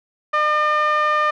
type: tone with low-pass filter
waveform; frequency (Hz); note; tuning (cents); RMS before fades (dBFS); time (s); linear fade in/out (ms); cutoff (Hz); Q
5% pulse; 604; D5; +48; -18; 0.33-1.31; 10; 1400; 3.2
effects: none